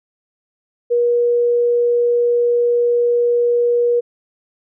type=tone; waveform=sine; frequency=479 Hz; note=A#4; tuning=47 cents sharp; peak=-12 dBFS; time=0.9-4.01 s; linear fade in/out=20 ms; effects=none